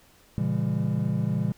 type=chord; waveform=triangle; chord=A# diminished seventh; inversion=none; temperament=just; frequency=116.54 / 139.85 / 167.82 / 201.4 Hz; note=A#2 / C#3 / E3 / G3; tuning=0 / +16 / +31 / +47 cents; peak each=-27 dBFS; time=0.38-1.52 s; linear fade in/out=0 ms; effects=pink hiss -58 dBFS RMS until 1.57 s